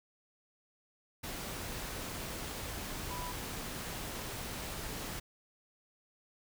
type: tone in noise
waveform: sine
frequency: 987.8 Hz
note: B5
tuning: in tune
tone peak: -41 dBFS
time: 3.1-3.32 s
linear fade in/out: 10 ms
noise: pink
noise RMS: -41 dBFS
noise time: 1.23-5.2 s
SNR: -3 dB
effects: none